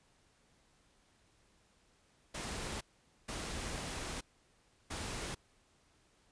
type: noise bursts at uneven times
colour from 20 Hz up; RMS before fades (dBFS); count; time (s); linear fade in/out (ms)
pink; -41; 3; 2.34-2.81 / 3.28-4.21 / 4.9-5.35; 10
effects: pink hiss -70 dBFS RMS until 6.31 s + resampled to 22050 Hz